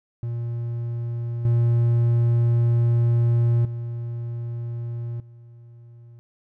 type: tone with level steps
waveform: triangle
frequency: 118 Hz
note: A#2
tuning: 22 cents sharp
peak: -23 / -14 / -25 / -41 dBFS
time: 0.23-6.19 s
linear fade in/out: 0 ms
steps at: 1.45 / 3.65 / 5.2 s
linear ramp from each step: 2 ms
effects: none